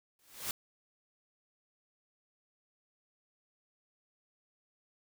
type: noise with exponential growth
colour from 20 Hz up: white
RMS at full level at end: -33 dBFS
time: 0.19-0.51 s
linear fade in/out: 1 ms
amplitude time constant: 68 ms
effects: none